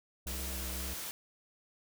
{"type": "harmonic tone", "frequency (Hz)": 65.41, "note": "C2", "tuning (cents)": 0, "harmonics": [1, 3, 5, 7, 9, 10], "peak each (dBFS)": [-39, -49, -53, -56, -58, -59], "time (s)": [0.26, 0.94], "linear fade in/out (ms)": 5}
{"type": "noise", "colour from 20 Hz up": "white", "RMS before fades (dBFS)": -41, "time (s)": [0.27, 1.11], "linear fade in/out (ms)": 0}
{"effects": []}